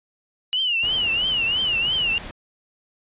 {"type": "tone with vibrato", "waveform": "sine", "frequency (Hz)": 2892, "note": "F#7", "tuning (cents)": -40, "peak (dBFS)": -19, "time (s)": [0.53, 2.18], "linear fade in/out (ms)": 0, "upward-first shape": "triangle", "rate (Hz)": 3, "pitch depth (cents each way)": 160}
{"type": "noise", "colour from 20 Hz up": "pink", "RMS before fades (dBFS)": -36, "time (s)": [0.83, 2.31], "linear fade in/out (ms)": 0}
{"effects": ["resampled to 8000 Hz"]}